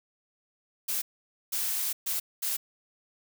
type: noise bursts at uneven times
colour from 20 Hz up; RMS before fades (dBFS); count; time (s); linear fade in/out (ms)
blue; -30; 4; 0.88-1.02 / 1.52-1.93 / 2.06-2.2 / 2.42-2.57; 10
effects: none